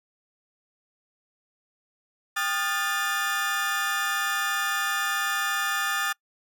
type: tone cluster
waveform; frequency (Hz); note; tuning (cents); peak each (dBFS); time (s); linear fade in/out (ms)
35% pulse; 793 / 1228 / 1414 / 1759; G5 / D#6 / F6 / A6; +20 / -23 / +21 / -1; -34 / -28 / -30 / -26; 2.36-6.13; 10
effects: noise-tail reverb RT60 0.1 s tail -25 dB re dry